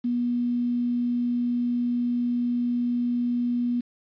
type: tone with quantisation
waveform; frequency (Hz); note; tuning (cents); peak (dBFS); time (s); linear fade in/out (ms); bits
sine; 242.1; B3; -34; -22; 0.04-3.81; 10; 8
effects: resampled to 11025 Hz

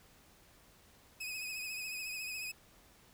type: tone with vibrato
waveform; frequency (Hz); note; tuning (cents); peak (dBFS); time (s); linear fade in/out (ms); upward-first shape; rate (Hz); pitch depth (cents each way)
sawtooth; 2528; D#7; +27; -36; 1.2-2.52; 10; triangle; 14; 58
effects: pink hiss -63 dBFS RMS until 3.13 s

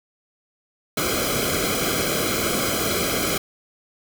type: noise with comb filter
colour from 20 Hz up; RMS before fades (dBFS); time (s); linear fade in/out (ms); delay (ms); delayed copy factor
pink; -23; 0.97-3.38; 5; 1.1; -1
effects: none

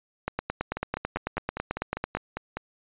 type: two click trains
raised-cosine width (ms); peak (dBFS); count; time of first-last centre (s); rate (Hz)
0.5; -16 / -12; 10 / 18; 0.77-2.57 / 0.28-2.15; 5 / 9.09
effects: resampled to 8000 Hz

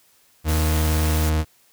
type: tone with vibrato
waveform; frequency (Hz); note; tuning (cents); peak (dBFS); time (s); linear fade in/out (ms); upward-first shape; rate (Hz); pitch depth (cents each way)
40% pulse; 78; D#2; +5; -17; 0.44-1.45; 50; sine; 20; 26
type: noise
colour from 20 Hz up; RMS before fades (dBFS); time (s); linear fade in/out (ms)
white; -31; 0.48-1.3; 10
effects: white hiss -58 dBFS RMS until 1.72 s

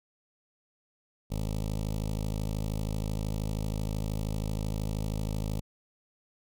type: tone with notch filter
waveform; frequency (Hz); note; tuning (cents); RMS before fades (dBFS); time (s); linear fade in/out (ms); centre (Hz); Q
15% pulse; 52.9; G#1; +33; -32; 1.3-5.61; 20; 1600; 0.53
effects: none

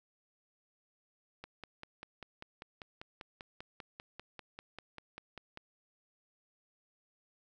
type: click train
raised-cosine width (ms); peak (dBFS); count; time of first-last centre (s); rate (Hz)
0.3; -29; 22; 1.44-5.574; 5.08
effects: none

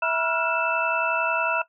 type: tone cluster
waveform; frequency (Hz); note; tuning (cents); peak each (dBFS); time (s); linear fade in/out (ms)
sine; 655 / 964 / 1359 / 1430 / 2645; E5 / B5 / F6 / F6 / E7; -11 / -42 / -48 / +41 / +5; -27; 0.02-1.62; 5
effects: noise-tail reverb RT60 0.1 s tail -17 dB re dry

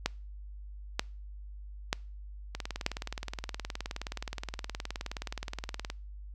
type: two click trains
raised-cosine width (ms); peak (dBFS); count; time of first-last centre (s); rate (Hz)
0.2; -10 / -19; 4 / 65; 0.06-2.864 / 2.55-5.901; 1.07 / 19.1
effects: noise-tail reverb RT60 0.4 s tail -26 dB re dry + added 50 Hz sine -42 dBFS peak until 6.34 s

